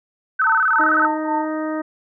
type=tone with vibrato; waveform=sine; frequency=1396 Hz; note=F6; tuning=1 cent flat; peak=-14 dBFS; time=0.39-1.07 s; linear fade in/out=10 ms; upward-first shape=square; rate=19 Hz; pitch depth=150 cents each way
type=tone with tremolo; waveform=sine; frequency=901 Hz; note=A5; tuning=41 cents sharp; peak=-18 dBFS; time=0.45-1.5 s; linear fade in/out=10 ms; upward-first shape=sine; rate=3.6 Hz; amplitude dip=100%
type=harmonic tone; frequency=311.3 Hz; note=D#4; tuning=1 cent sharp; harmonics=1 / 2 / 3 / 4 / 5 / 6; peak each=-23 / -27 / -34 / -32 / -38 / -37 dBFS; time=0.79-1.82 s; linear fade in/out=10 ms
effects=none